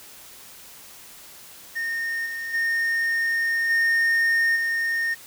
triangle tone with level steps, 1835 Hz, A#6, 28 cents flat, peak -23 / -27 / -19 / -16 / -20 dBFS, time 1.75-5.15 s, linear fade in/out 20 ms, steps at 2.25 / 2.53 / 3.69 / 4.55 s, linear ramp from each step 20 ms, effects white hiss -45 dBFS RMS until 5.26 s

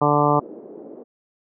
harmonic tone, 146.83 Hz, D3, in tune, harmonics 1 / 2 / 3 / 4 / 5 / 6 / 7 / 8, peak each -23 / -23 / -23 / -23 / -23 / -23 / -23 / -23 dBFS, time 0.01-0.4 s, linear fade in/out 10 ms
white band-pass noise, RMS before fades -39 dBFS, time 0.34-1.04 s, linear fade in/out 20 ms, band 260 to 470 Hz, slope 24 dB/octave
effects none

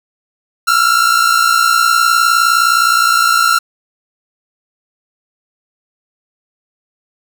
45% pulse tone pair together, 1337.4 / 1396.9 Hz, E6 / F6, +25 / 0 cents, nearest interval minor second, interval 75 cents, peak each -12 dBFS, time 0.67-3.59 s, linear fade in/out 10 ms, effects none

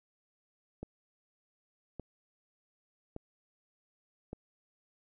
click train, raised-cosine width 2 ms, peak -27 dBFS, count 4, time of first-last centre 0.83-4.331 s, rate 0.857 Hz, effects none

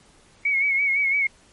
sine tone with vibrato, 2217 Hz, C#7, in tune, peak -18 dBFS, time 0.45-1.27 s, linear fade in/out 5 ms, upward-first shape sine, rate 5.9 Hz, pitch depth 55 cents each way, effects pink hiss -55 dBFS RMS until 1.52 s + MP3 48 kbps

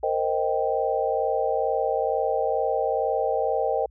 sine chord, C minor seventh, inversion third, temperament equal with one note detuned, 461.1 / 523.3 / 622.3 / 784 Hz, Bb4 / C5 / Eb5 / G5, -19 / 0 / 0 / 0 cents, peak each -27 dBFS, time 0.03-3.86 s, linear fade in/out 5 ms, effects added 60 Hz sine -50 dBFS peak until 3.9 s

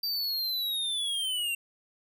square linear sweep, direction down, 4687 to 2730 Hz, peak -29 dBFS, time 0.03-1.55 s, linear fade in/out 5 ms, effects none

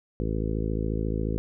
harmonic tone, 54.2 Hz, A1, 25 cents flat, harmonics 1 / 2 / 3 / 4 / 5 / 6 / 7 / 8 / 9, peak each -29 / -32 / -34 / -35 / -36 / -37 / -37 / -38 / -39 dBFS, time 0.2-1.38 s, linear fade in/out 0 ms, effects none

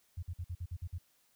sine tone bursts, 87.2 Hz, F2, 2 cents flat, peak -36 dBFS, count 8, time 0.17-0.984 s, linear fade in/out 10 ms, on 58 ms, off 50 ms, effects white hiss -71 dBFS RMS until 1.35 s

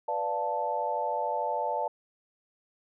sine chord, B half-diminished seventh, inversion none, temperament equal, 493.9 / 587.3 / 698.5 / 880 Hz, B4 / D5 / F5 / A5, 0 / 0 / 0 / 0 cents, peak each -36 / -33 / -35 / -30 dBFS, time 0.08-1.88 s, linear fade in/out 5 ms, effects none

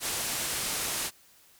white low-pass noise, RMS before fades -32 dBFS, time 0-1.11 s, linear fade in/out 50 ms, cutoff 12000 Hz, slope 24 dB/octave, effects white hiss -59 dBFS RMS until 1.59 s

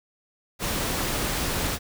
pink noise, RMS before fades -27 dBFS, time 0.59-1.79 s, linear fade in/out 50 ms, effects none

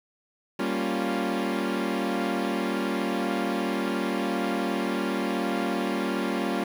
sawtooth chord, G half-diminished seventh, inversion none, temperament equal, 196 / 233.1 / 277.2 / 349.2 Hz, G3 / Bb3 / Db4 / F4, 0 / 0 / 0 / 0 cents, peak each -27 dBFS, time 0.59-6.64 s, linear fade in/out 5 ms, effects low-pass 4000 Hz 12 dB/octave + 8-bit

